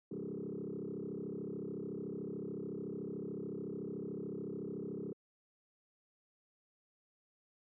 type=tone with frequency modulation; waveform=sine; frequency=295.7 Hz; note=D4; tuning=12 cents sharp; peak=-38 dBFS; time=0.11-5.13 s; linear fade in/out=5 ms; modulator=33.7 Hz; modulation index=4.3; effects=tanh soft clip ceiling -34 dBFS + high-pass 100 Hz 12 dB/octave